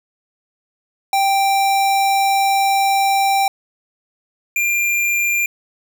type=tone pair in turn; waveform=square; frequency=785 / 2391 Hz; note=G5 / D7; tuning=+2 / +30 cents; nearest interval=octave + perfect fifth; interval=1928 cents; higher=second; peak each=-14 / -16 dBFS; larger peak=first; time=1.13-3.48 / 4.56-5.46 s; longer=first; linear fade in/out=2 ms; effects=none